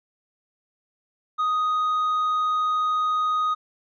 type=tone with tanh clipping; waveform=sine; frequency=1247 Hz; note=D#6; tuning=3 cents sharp; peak=-21 dBFS; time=1.38-3.55 s; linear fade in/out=20 ms; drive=3 dB; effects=none